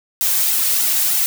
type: noise with flanger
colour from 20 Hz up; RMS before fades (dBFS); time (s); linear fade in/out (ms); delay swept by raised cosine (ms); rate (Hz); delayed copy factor
blue; -17; 0.21-1.26; 0; 1.7 to 3; 3.2; -0.9
effects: none